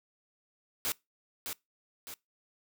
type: noise with echo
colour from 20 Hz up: white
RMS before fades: -32 dBFS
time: 0.85-0.92 s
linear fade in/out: 0 ms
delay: 610 ms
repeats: 2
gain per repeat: -6 dB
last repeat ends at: 2.14 s
effects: noise-tail reverb RT60 0.2 s tail -23 dB re dry